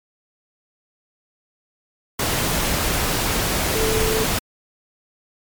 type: tone in noise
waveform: sine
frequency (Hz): 440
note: A4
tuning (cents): 0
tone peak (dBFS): -21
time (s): 3.75-4.24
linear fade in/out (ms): 5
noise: pink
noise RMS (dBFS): -21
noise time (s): 2.19-4.39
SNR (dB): -3
effects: MP3 96 kbps